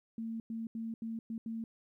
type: tone bursts at uneven times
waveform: sine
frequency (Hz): 226.1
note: A3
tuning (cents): +47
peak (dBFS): -36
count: 6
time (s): 0.18-0.4 / 0.5-0.67 / 0.75-0.94 / 1.02-1.19 / 1.3-1.38 / 1.46-1.64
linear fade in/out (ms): 2
effects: 13-bit